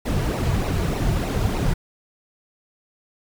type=noise with flanger; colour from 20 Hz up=brown; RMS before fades=-22 dBFS; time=0.05-1.74 s; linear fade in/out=10 ms; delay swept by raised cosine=0.6 to 3.9 ms; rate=3.3 Hz; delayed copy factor=-0.65; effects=none